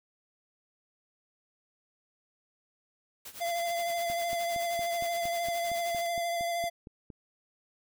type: noise with tremolo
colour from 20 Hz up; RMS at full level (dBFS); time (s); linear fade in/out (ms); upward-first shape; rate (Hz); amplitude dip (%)
white; -43; 3.25-6.07; 5; sine; 9.6; 80
type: tone with vibrato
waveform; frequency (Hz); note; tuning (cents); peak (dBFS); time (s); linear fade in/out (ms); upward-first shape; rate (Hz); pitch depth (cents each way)
square; 685; F5; -34; -30; 3.4-6.7; 20; sine; 13; 21
type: click train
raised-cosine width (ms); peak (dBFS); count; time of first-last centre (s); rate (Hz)
3; -32; 14; 4.1-7.102; 4.33
effects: none